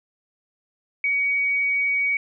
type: tone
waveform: sine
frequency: 2254 Hz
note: C#7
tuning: 28 cents sharp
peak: -19 dBFS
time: 1.04-2.17 s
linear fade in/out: 2 ms
effects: none